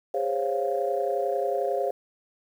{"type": "chord", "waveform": "sine", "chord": "Db major seventh", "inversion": "second", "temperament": "equal with one note detuned", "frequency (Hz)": [407, 523.3, 554.4, 698.5], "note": ["Ab4", "C5", "Db5", "F5"], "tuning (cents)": [-35, 0, 0, 0], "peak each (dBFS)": -29, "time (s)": [0.14, 1.91], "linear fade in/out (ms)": 5, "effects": ["tanh soft clip ceiling -13 dBFS", "9-bit"]}